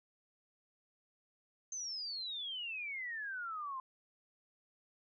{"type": "exponential sweep", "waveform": "sine", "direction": "down", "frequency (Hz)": [6350, 1025], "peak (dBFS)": -39, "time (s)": [1.72, 3.8], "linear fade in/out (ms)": 2, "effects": []}